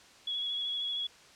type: tone with vibrato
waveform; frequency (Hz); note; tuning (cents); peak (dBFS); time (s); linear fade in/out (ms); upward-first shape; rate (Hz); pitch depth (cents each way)
sine; 3358; G#7; +18; -31; 0.27-1.07; 5; triangle; 13; 28
effects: white hiss -56 dBFS RMS until 1.35 s + low-pass 6000 Hz 12 dB/octave